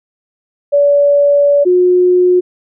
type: tone pair in turn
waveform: sine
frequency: 573 / 361 Hz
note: D5 / F#4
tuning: -43 / -43 cents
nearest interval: minor sixth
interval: 800 cents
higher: first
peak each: -6 dBFS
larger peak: neither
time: 0.72-1.65 / 1.65-2.41 s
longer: first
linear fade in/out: 20 ms
effects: none